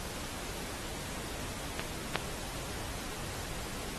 clicks, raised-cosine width 0.3 ms, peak -16 / -11 dBFS, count 2, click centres 1.795 / 2.157 s, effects pink hiss -41 dBFS RMS until 3.98 s + AAC 32 kbps

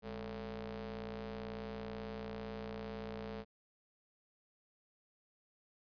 sawtooth ring-modulated tone, 118.4 Hz, A#2, 27 cents sharp, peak -35 dBFS, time 0.02-3.45 s, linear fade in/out 50 ms, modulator 325 Hz, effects resampled to 11025 Hz

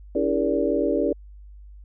sine tone cluster, 282.5 / 326.1 / 403.6 / 470.5 / 578 Hz, C#4 / E4 / G#4 / A#4 / D5, +33 / -19 / -49 / +16 / -28 cents, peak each -26 dBFS, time 0.15-1.13 s, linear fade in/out 5 ms, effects added 50 Hz sine -41 dBFS peak until 1.84 s

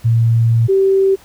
sine tone pair in turn, 115.1 / 387.1 Hz, A#2 / G4, -22 / -22 cents, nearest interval octave + major sixth, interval 2100 cents, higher second, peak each -9 dBFS, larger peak neither, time 0.04-0.68 / 0.68-1.16 s, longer first, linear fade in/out 20 ms, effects pink hiss -45 dBFS RMS until 1.24 s

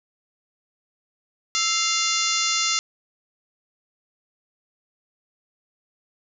harmonic tone with a mistuned harmonic, 698.5 Hz, F5, in tune, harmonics 2 / 3 / 4 / 5 / 6 / 7 / 8 / 9 / 10, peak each -29 / -29 / -29 / -29 / -29 / -29 / -29 / -29 / -29 dBFS, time 1.55-2.79 s, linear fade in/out 0 ms, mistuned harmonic 2, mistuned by -91 cents, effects none

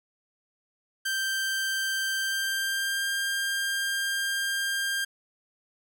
sawtooth tone with pitch glide, 1568 to 1598.2 Hz, G6 to G6, 0 to +33 cents, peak -23 dBFS, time 1.05-5.05 s, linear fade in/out 10 ms, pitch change +33 cents, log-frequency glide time 2.16-3.09 s, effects none

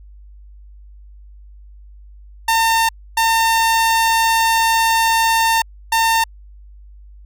sawtooth tone bursts at uneven times, 906 Hz, A#5, 50 cents flat, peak -9 dBFS, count 3, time 2.48-2.89 / 3.17-5.62 / 5.92-6.24 s, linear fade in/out 5 ms, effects added 50 Hz sine -38 dBFS peak until 7.25 s

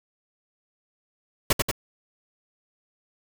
pink noise with echo, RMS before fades -19 dBFS, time 1.5-1.53 s, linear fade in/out 5 ms, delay 92 ms, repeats 2, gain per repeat -3 dB, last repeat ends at 1.714 s, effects none

